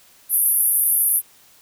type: band-pass noise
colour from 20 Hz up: white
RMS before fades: -18 dBFS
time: 0.29-1.22 s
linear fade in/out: 50 ms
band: 10000 to 13000 Hz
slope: 96 dB/octave
effects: white hiss -52 dBFS RMS until 1.61 s